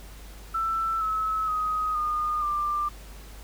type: tone with pitch steps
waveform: sine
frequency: 1330 / 1292.9 / 1256.8 / 1221.7 / 1187.6 Hz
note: E6 / E6 / D#6 / D#6 / D6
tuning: +15 / -34 / +17 / -32 / +19 cents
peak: -24 dBFS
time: 0.54-2.89 s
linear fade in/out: 10 ms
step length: 470 ms
effects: added 50 Hz sine -42 dBFS peak until 3.43 s + pink hiss -49 dBFS RMS until 3.43 s